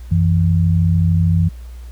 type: tone pair together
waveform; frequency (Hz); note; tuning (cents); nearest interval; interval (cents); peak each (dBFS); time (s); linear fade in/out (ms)
sine; 91.38 / 164.81; F#2 / E3; -21 / 0; minor seventh; 1021; -13 / -15; 0.11-1.49; 10
effects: added 60 Hz sine -30 dBFS peak until 1.91 s + pink hiss -50 dBFS RMS until 1.91 s